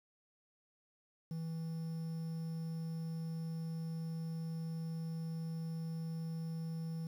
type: tone with quantisation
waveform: triangle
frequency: 163.1 Hz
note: E3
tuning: 18 cents flat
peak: -36 dBFS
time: 1.31-7.07 s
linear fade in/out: 2 ms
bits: 10
effects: none